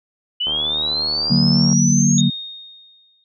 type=linear sweep; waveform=sine; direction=up; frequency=2918 to 6710 Hz; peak=-18 dBFS; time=0.4-2.21 s; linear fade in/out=10 ms
type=click train; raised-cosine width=1 ms; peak=-18 dBFS; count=97; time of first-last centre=0.47-1.728 s; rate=76.3 Hz
type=chord; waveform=sine; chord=D augmented; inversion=none; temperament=equal; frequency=146.83 / 185 / 233.1 Hz; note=D3 / F#3 / A#3; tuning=0 / 0 / 0 cents; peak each=-17 dBFS; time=1.3-2.3 s; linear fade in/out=10 ms
type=tone with exponential decay; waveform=sine; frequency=3700 Hz; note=A#7; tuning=14 cents flat; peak=-19 dBFS; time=2.18-3.24 s; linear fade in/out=1 ms; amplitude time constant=230 ms
effects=none